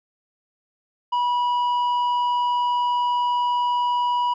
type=tone with tanh clipping; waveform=triangle; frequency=975 Hz; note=B5; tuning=23 cents flat; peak=-20 dBFS; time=1.12-4.34 s; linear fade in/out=10 ms; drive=10 dB; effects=none